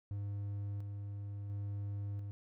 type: tone with tremolo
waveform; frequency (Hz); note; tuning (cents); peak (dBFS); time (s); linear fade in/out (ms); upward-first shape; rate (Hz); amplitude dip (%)
triangle; 101.2; G#2; -44; -35; 0.11-2.31; 0; square; 0.72; 30
effects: none